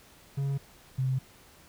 triangle / sine tone pair in turn, 138.59 / 130.81 Hz, C#3 / C3, 0 / 0 cents, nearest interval minor second, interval 100 cents, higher first, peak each -25 / -25 dBFS, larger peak neither, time 0.37-0.58 / 0.98-1.19 s, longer neither, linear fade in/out 10 ms, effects pink hiss -56 dBFS RMS until 1.68 s

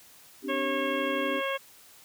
sine chord, C suspended second, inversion none, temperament equal, 261.6 / 293.7 / 392 Hz, C4 / D4 / G4, 0 / 0 / 0 cents, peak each -35 / -34 / -36 dBFS, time 0.42-1.42 s, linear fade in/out 50 ms
harmonic tone, 545 Hz, C#5, 29 cents flat, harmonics 1 / 2 / 3 / 4 / 5 / 6, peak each -31 / -34 / -36 / -37 / -38 / -39 dBFS, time 0.48-1.58 s, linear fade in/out 20 ms
effects white hiss -54 dBFS RMS until 2.04 s + high-pass 60 Hz 12 dB/octave

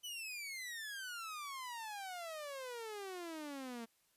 sawtooth exponential sweep, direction down, 3023 to 225.2 Hz, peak -40 dBFS, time 0.03-3.86 s, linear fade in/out 20 ms, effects white hiss -75 dBFS RMS until 4.16 s + resampled to 32000 Hz

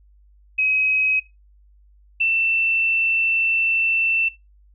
sine tone pair in turn, 2540 / 2677 Hz, D#7 / E7, +35 / +26 cents, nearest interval minor second, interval 91 cents, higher second, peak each -16 dBFS, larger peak neither, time 0.58-1.2 / 2.2-4.29 s, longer second, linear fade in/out 10 ms, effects noise-tail reverb RT60 0.2 s tail -18 dB re dry + added 50 Hz sine -50 dBFS peak until 4.74 s

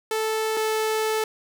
sawtooth tone pair in turn, 438.7 / 436.8 Hz, A4 / A4, -5 / -13 cents, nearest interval unison, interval 8 cents, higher first, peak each -19 / -18 dBFS, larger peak second, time 0.11-0.57 / 0.57-1.24 s, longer second, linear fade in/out 2 ms, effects none

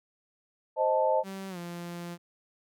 sine chord, A diminished, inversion first, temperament equal, 523.3 / 622.3 / 880 Hz, C5 / Eb5 / A5, 0 / 0 / 0 cents, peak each -27 dBFS, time 0.76-1.24 s, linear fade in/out 50 ms
sawtooth tone with pitch glide, 193.1 to 173.03 Hz, G3 to F3, -26 to -16 cents, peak -33 dBFS, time 1.23-2.18 s, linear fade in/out 50 ms, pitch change -190 cents, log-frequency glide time 1.49-1.58 s
effects none

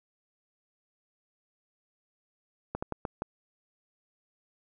slowing click train, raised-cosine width 1 ms, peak -18 dBFS, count 5, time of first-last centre 2.75-3.221 s, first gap 75 ms, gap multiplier 1.31, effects none

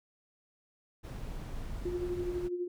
brown noise, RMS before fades -40 dBFS, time 1.03-2.49 s, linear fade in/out 20 ms
sine tone with tremolo, 354.8 Hz, F4, 27 cents sharp, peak -30 dBFS, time 1.85-2.68 s, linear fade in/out 5 ms, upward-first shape sine, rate 12 Hz, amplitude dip 55%
effects none

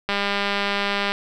click train, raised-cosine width 0.3 ms, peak -7 dBFS, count 208, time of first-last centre 0.09-1.12 s, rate 201 Hz, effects none

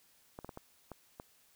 clicks, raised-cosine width 1 ms, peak -30 dBFS, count 6, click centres 0.389 / 0.446 / 0.492 / 0.574 / 0.917 / 1.199 s, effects white hiss -67 dBFS RMS until 1.55 s

